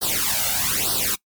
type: noise with flanger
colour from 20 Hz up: white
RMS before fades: -22 dBFS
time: 0.01-1.16 s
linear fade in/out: 20 ms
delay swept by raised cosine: 0.21 to 1.41 ms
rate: 1.1 Hz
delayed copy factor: +0.9
effects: noise-tail reverb RT60 0.1 s tail -21 dB re dry + MP3 96 kbps